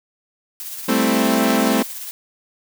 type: noise with tremolo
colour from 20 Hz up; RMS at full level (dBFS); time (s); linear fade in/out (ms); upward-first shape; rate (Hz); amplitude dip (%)
blue; -30; 0.6-2.11; 0; sine; 17; 35
type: chord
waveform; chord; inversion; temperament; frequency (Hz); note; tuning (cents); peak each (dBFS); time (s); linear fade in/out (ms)
sawtooth; A minor seventh; third; equal; 196 / 220 / 261.6 / 329.6; G3 / A3 / C4 / E4; 0 / 0 / 0 / 0; -20 / -15 / -15 / -21; 0.88-1.83; 10
effects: none